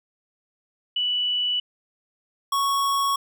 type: tone pair in turn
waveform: sine / square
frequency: 2960 / 1108.7 Hz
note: F#7 / C#6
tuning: 0 / 0 cents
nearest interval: octave + perfect fourth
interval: 1700 cents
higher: first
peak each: -21 dBFS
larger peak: neither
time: 0.96-1.6 / 2.52-3.16 s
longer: neither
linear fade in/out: 5 ms
effects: none